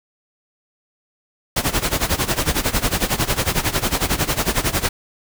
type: noise with tremolo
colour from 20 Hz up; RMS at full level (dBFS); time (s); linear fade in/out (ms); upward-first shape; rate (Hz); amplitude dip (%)
pink; -17; 1.56-4.89; 5; sine; 11; 85
effects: none